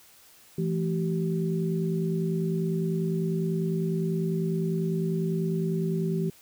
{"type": "tone cluster", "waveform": "sine", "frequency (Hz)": [166.6, 216.6, 385], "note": ["E3", "A3", "G4"], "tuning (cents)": [19, -27, -31], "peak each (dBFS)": [-26, -33, -31], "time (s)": [0.58, 6.3], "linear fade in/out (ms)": 5, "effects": ["white hiss -55 dBFS RMS until 6.41 s"]}